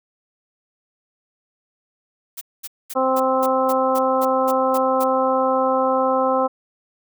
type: noise bursts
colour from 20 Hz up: blue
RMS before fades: -31 dBFS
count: 11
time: 2.37-5.043 s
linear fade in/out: 10 ms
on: 43 ms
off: 220 ms
type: harmonic tone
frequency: 261.6 Hz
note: C4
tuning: in tune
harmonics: 1 / 2 / 3 / 4 / 5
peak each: -25 / -19 / -23 / -23 / -25 dBFS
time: 2.95-6.48 s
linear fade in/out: 20 ms
effects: none